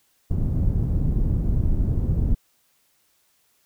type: low-pass noise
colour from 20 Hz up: pink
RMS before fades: -21 dBFS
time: 0.3-2.35 s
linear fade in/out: 10 ms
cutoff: 160 Hz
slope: 12 dB/octave
effects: white hiss -65 dBFS RMS until 3.65 s